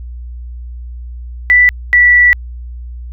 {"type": "tone pair in turn", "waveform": "sine", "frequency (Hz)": [1975.5, 1957.3], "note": ["B6", "B6"], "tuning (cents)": [0, -16], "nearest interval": "unison", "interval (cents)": 16, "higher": "first", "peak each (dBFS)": -4, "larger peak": "neither", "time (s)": [[1.5, 1.69], [1.93, 2.33]], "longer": "second", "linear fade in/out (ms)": 0, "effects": ["added 60 Hz sine -24 dBFS peak until 3.12 s"]}